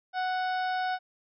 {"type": "harmonic tone", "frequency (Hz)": 740, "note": "F#5", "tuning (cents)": 0, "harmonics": [1, 2, 3, 4, 5, 6, 7], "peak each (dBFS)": [-28, -34, -45, -48, -45, -50, -48], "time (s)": [0.13, 0.99], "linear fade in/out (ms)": 50, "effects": []}